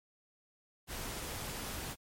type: noise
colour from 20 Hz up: pink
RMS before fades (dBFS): -41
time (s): 0.87-1.96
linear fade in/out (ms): 50
effects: MP3 64 kbps